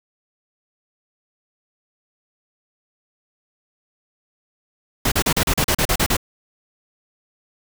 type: noise bursts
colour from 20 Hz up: pink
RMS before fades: -18 dBFS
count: 11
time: 5.05-6.168 s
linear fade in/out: 5 ms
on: 68 ms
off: 37 ms
effects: none